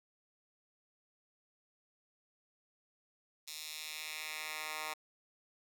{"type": "tone with high-pass filter sweep", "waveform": "10% pulse", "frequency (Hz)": 154.9, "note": "D#3", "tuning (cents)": -7, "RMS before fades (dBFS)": -43, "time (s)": [3.47, 4.94], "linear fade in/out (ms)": 10, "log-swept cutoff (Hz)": [4300, 1200], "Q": 1.2, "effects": []}